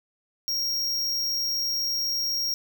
square tone, 5588 Hz, F8, in tune, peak -25 dBFS, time 0.48-2.54 s, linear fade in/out 0 ms, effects 9-bit

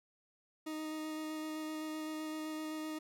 40% pulse tone with vibrato, 311.1 Hz, D#4, in tune, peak -38 dBFS, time 0.66-2.99 s, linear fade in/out 10 ms, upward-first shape square, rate 7.8 Hz, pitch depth 8 cents each way, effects none

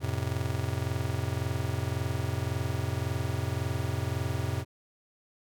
square chord, F major, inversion none, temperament just, 87.31 / 109.13 / 130.96 Hz, F2 / A2 / C3, 0 / -14 / +2 cents, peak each -34 dBFS, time 0-4.65 s, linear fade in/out 50 ms, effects none

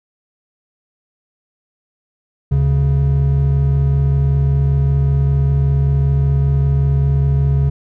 triangle tone pair together, 73.42 / 138.6 Hz, D2 / C#3, 0 / 0 cents, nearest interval major seventh, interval 1100 cents, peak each -14 / -11 dBFS, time 2.51-7.7 s, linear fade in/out 10 ms, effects none

